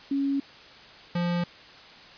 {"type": "tone pair in turn", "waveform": ["sine", "square"], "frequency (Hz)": [277.2, 174.22], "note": ["C#4", "F3"], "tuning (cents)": [0, -4], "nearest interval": "minor sixth", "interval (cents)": 804, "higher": "first", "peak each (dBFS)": [-23, -25], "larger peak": "first", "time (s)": [[0.11, 0.4], [1.15, 1.44]], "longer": "neither", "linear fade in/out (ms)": 5, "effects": ["white hiss -48 dBFS RMS until 2.17 s", "resampled to 11025 Hz"]}